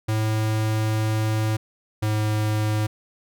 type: tone pair in turn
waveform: square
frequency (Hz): 109 / 107.19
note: A2 / A2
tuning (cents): -16 / -45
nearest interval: unison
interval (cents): 29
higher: first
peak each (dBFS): -21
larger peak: neither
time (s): 0.08-1.57 / 2.02-2.87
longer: first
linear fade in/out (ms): 10
effects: none

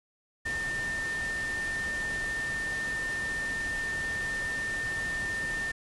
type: tone in noise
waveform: sine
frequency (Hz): 1804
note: A6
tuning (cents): +43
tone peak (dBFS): -30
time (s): 0.45-5.72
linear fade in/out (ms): 10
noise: pink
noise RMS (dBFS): -40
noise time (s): 0.45-5.72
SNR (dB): +7
effects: resampled to 24000 Hz

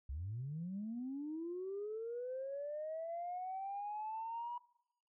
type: linear sweep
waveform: sine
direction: up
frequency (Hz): 61.74 to 970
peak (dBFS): -39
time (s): 0.09-4.58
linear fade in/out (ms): 5
effects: noise-tail reverb RT60 0.8 s tail -21 dB re dry + tanh soft clip ceiling -35 dBFS

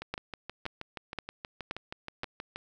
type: two click trains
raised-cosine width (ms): 0.3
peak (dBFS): -22 / -17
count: 17 / 5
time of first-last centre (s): 0.02-2.56 / 0.14-2.234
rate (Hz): 6.3 / 1.91
effects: none

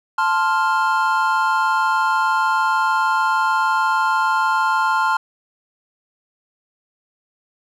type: chord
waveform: triangle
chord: F major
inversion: first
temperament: equal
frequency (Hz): 880 / 1046.5 / 1396.9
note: A5 / C6 / F6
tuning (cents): 0 / 0 / 0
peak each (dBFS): -18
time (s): 0.18-5.17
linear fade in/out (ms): 5
effects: none

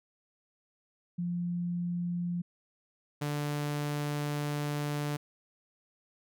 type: tone pair in turn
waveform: sine / sawtooth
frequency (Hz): 174.61 / 146.83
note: F3 / D3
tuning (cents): 0 / 0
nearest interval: minor third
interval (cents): 300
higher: first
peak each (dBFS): -30 / -27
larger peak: second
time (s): 1.18-2.42 / 3.21-5.17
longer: second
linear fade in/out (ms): 10
effects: none

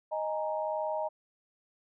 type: chord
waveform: sine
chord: D# suspended fourth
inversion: none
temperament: equal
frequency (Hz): 622.3 / 830.6 / 932.3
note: D#5 / G#5 / A#5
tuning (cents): 0 / 0 / 0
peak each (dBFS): -32 / -37 / -36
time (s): 0.11-1.09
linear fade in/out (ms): 20
effects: none

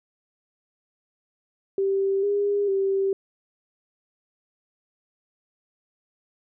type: tone with pitch steps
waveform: sine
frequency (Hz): 390.5 / 406 / 389.4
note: G4 / G#4 / G4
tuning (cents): -7 / -39 / -12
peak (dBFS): -20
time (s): 1.78-3.13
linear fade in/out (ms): 2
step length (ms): 450
effects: none

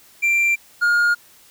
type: tone pair in turn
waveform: triangle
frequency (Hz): 2362 / 1422.4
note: D7 / F6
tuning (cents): +9 / +31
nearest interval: major sixth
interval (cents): 878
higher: first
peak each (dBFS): -13 / -12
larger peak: second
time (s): 0.22-0.56 / 0.81-1.15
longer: neither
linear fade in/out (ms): 20
effects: white hiss -50 dBFS RMS until 1.5 s

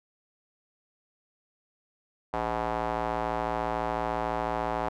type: tone with band-pass filter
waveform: square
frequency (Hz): 57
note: A#1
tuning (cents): -38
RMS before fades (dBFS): -30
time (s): 2.33-4.89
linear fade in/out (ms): 5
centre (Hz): 830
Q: 2.1
effects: none

